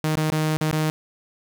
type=tone with dropouts; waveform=sawtooth; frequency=155.56 Hz; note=D#3; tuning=in tune; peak=-16 dBFS; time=0.04-0.9 s; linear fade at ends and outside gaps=0 ms; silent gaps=0.155-0.172 / 0.301-0.321 / 0.57-0.611 / 0.712-0.727 s; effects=none